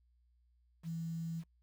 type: tone with quantisation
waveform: sine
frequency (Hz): 164.81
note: E3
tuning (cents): 0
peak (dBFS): -37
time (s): 0.83-1.44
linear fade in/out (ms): 50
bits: 10
effects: noise-tail reverb RT60 0.1 s tail -24 dB re dry + added 60 Hz sine -68 dBFS peak until 1.62 s